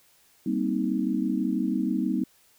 sine chord, C minor seventh, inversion second, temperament just, 196.22 / 235.5 / 261.6 / 314 Hz, G3 / Bb3 / C4 / Eb4, +2 / +18 / 0 / +16 cents, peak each -29 dBFS, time 0.46-2.24 s, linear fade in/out 5 ms, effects white hiss -61 dBFS RMS until 2.58 s

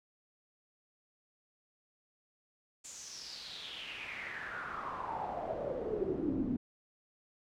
brown noise with band-pass filter sweep, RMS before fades -39 dBFS, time 2.84-6.57 s, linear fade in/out 10 ms, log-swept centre 7400 to 240 Hz, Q 6.1, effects none

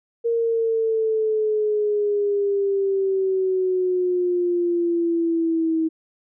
sine exponential sweep, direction down, 466.2 to 320 Hz, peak -18 dBFS, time 0.24-5.89 s, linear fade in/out 20 ms, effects none

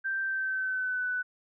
sine tone with pitch glide, 1568 to 1493.7 Hz, G6 to F#6, 0 to +16 cents, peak -28 dBFS, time 0.04-1.23 s, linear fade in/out 20 ms, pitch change -84 cents, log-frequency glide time 0.22-1.06 s, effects none

